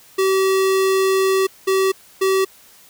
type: tone bursts at uneven times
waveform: square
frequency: 383.1 Hz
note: G4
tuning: 40 cents flat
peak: -15 dBFS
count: 3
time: 0.18-1.47 / 1.67-1.92 / 2.21-2.45 s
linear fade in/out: 10 ms
effects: white hiss -48 dBFS RMS until 2.89 s